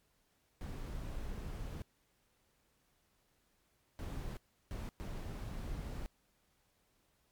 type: noise bursts at uneven times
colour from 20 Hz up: brown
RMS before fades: -42 dBFS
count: 4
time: 0.61-1.82 / 3.99-4.37 / 4.71-4.89 / 5-6.06 s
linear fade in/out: 0 ms
effects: pink hiss -75 dBFS RMS until 7.31 s + MP3 96 kbps